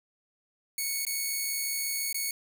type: tone with dropouts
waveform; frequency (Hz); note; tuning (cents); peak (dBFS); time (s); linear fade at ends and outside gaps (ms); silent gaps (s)
5% pulse; 2217; C#7; 0; -19; 0.78-2.31; 2; 1.051-1.067 / 2.128-2.144
effects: none